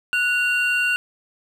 triangle tone pair together, 1471 / 2769 Hz, F#6 / F7, -11 / -15 cents, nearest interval major seventh, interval 1096 cents, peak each -19 dBFS, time 0.13-0.96 s, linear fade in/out 0 ms, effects none

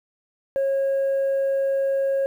sine tone, 545 Hz, C#5, 29 cents flat, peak -17 dBFS, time 0.56-2.26 s, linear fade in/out 0 ms, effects tanh soft clip ceiling -18 dBFS + 9-bit

